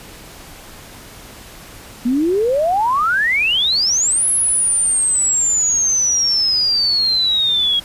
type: exponential two-way sweep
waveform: sine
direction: up then down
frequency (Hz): 233.1 to 10830 to 3281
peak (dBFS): -13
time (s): 2.05-7.8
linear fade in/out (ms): 10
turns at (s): 4.29
effects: pink hiss -38 dBFS RMS until 7.84 s + resampled to 32000 Hz